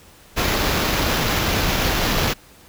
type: noise with sample-and-hold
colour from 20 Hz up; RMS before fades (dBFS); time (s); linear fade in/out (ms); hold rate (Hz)
pink; -20; 0.36-2.34; 20; 8820
effects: pink hiss -48 dBFS RMS until 2.68 s